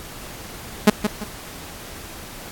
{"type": "tone with echo", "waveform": "sawtooth", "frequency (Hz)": 210.3, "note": "G#3", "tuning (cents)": 22, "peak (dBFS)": -4, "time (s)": [0.87, 0.9], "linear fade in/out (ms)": 5, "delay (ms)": 170, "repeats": 2, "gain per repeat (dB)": -9, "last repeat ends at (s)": 1.24, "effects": ["pink hiss -37 dBFS RMS until 2.51 s", "AAC 64 kbps"]}